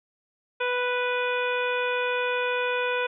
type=harmonic tone; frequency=493.9 Hz; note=B4; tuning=in tune; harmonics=1 / 2 / 3 / 4 / 5 / 6 / 7; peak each=-27 / -31 / -30 / -40 / -31 / -42 / -39 dBFS; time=0.6-3.07 s; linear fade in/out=10 ms; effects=none